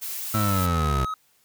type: noise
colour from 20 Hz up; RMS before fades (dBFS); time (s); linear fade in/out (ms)
blue; -32; 0.01-0.67; 20
type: tone with pitch glide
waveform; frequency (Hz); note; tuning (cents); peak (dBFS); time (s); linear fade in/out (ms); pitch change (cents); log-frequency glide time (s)
triangle; 1319 to 1272.6; E6 to D#6; +1 to +39; -25; 0.34-1.14; 2; -62; 0.45-0.85
type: linear sweep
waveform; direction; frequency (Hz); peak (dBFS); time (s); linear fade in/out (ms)
25% pulse; down; 110 to 62.7; -18; 0.34-1.05; 5
effects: white hiss -63 dBFS RMS until 1.44 s